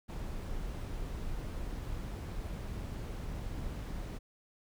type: noise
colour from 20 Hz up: brown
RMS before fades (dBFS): -39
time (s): 0.08-4.19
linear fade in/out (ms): 20
effects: none